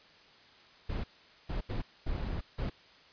brown noise bursts at uneven times, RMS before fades -34 dBFS, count 5, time 0.89-1.04 / 1.49-1.61 / 1.69-1.82 / 2.06-2.41 / 2.58-2.7 s, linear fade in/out 10 ms, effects white hiss -58 dBFS RMS until 3.12 s + resampled to 11025 Hz

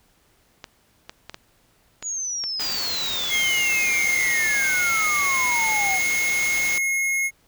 clicks, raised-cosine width 0.2 ms, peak -17 dBFS, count 11, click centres 0.642 / 1.095 / 1.296 / 1.344 / 2.026 / 2.439 / 2.597 / 2.699 / 2.745 / 3.158 / 3.238 s
sine exponential sweep, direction down, 6930 to 740 Hz, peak -25 dBFS, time 2.02-6 s, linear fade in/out 50 ms
white band-stop noise, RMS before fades -30 dBFS, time 2.6-6.78 s, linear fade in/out 0 ms, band 7700 to 15000 Hz, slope 96 dB/octave
square tone with pitch glide, 2130 to 2161 Hz, C7 to C#7, +30 to -45 cents, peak -21 dBFS, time 3.29-7.31 s, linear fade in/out 50 ms, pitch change +25 cents, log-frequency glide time 4.05-4.84 s
effects pink hiss -61 dBFS RMS until 7.47 s

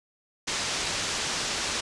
white low-pass noise, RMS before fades -30 dBFS, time 0.47-1.81 s, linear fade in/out 10 ms, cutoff 6900 Hz, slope 24 dB/octave, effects resampled to 24000 Hz

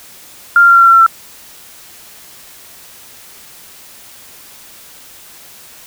sine tone with pitch steps, 1396.9 / 1388.9 / 1380.9 / 1372.9 / 1365 / 1357.1 / 1349.3 / 1341.5 Hz, F6 / F6 / F6 / F6 / F6 / E6 / E6 / E6, 0 / -10 / -20 / -30 / -40 / +50 / +40 / +30 cents, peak -3 dBFS, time 0.56-1.064 s, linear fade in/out 2 ms, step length 63 ms, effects white hiss -38 dBFS RMS until 5.86 s

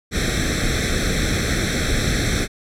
pink noise with comb filter, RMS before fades -20 dBFS, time 0.11-2.48 s, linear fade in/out 50 ms, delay 0.52 ms, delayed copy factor +0.95, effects low-pass 8000 Hz 12 dB/octave

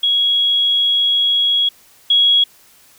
sine tone pair in turn, 3322 / 3322 Hz, G#7 / G#7, 0 / 0 cents, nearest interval unison, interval 0 cents, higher neither, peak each -12 / -9 dBFS, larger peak second, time 0.03-1.69 / 2.1-2.44 s, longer first, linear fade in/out 5 ms, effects white hiss -49 dBFS RMS until 2.98 s

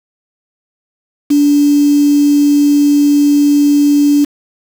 sine tone with quantisation, 289.4 Hz, D4, 25 cents flat, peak -6 dBFS, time 1.3-4.25 s, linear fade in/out 10 ms, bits 4, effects none

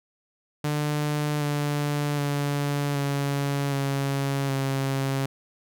sawtooth tone with pitch steps, 148.7 / 146.06 / 143.47 / 140.92 / 138.42 / 135.97 Hz, D3 / D3 / D3 / C#3 / C#3 / C#3, +22 / -9 / -40 / +29 / -2 / -33 cents, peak -20 dBFS, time 0.64-5.26 s, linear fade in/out 5 ms, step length 770 ms, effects none

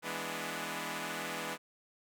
5% pulse chord, E dominant seventh, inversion none, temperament equal, 164.81 / 207.7 / 246.9 / 293.7 Hz, E3 / G#3 / B3 / D4, 0 / 0 / 0 / 0 cents, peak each -31 dBFS, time 0.02-1.58 s, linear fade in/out 50 ms, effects none

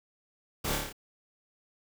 pink noise with echo, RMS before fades -33 dBFS, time 0.64-0.76 s, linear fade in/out 10 ms, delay 28 ms, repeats 6, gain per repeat -2 dB, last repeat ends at 0.928 s, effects none

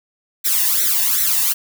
blue noise with flanger, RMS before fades -17 dBFS, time 0.44-1.54 s, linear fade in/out 20 ms, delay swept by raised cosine 0.51 to 1.12 ms, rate 2.6 Hz, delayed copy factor +0.9, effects none

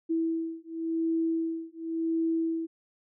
sine beating tone pair, 327 / 327.92 Hz, E4 / E4, -14 / -9 cents, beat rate 0.92 Hz, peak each -30 / -30 dBFS, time 0.09-2.67 s, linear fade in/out 20 ms, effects none

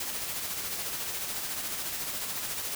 white noise with tremolo, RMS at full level -33 dBFS, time 0-2.75 s, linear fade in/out 2 ms, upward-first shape sine, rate 14 Hz, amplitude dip 35%, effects none

